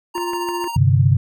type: tone with tremolo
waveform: square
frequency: 931 Hz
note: A#5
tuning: 2 cents flat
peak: -23 dBFS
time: 0.14-0.77 s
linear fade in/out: 20 ms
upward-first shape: sine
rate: 15 Hz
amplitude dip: 45%
type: harmonic tone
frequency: 350 Hz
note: F4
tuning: 4 cents sharp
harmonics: 1 / 3 / 5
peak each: -24 / -32 / -39 dBFS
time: 0.15-0.68 s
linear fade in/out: 5 ms
type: click train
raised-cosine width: 0.5 ms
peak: -18 dBFS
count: 4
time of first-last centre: 0.18-0.642 s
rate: 6.49 Hz
type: chord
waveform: sine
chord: G suspended fourth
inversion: none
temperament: just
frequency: 98 / 130.67 / 147 Hz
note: G2 / C3 / D3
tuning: 0 / -2 / +2 cents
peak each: -15 / -14 / -18 dBFS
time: 0.76-1.17 s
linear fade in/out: 5 ms
effects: none